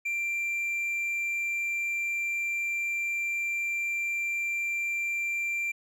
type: tone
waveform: triangle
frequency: 2363 Hz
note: D7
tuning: 10 cents sharp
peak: -26 dBFS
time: 0.05-5.72 s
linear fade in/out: 10 ms
effects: none